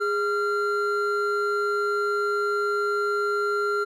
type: tone pair together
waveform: triangle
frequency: 411 / 1380 Hz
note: G#4 / F6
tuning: -18 / -21 cents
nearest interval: octave + major sixth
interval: 2097 cents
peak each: -23 dBFS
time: 0-3.85 s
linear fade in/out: 20 ms
effects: none